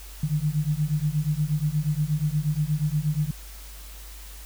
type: beating tone pair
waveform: sine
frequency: 146.83 / 155.23 Hz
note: D3 / D#3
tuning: 0 / -4 cents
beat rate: 8.4 Hz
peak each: -25 dBFS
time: 0.23-3.31 s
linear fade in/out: 5 ms
effects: added 50 Hz sine -40 dBFS peak until 4.45 s + white hiss -46 dBFS RMS until 4.45 s